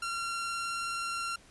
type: tone with vibrato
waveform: sawtooth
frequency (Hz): 1373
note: F6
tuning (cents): -30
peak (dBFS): -29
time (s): 0.02-1.36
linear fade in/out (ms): 5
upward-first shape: sine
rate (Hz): 19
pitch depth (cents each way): 10
effects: pink hiss -58 dBFS RMS until 1.5 s + resampled to 24000 Hz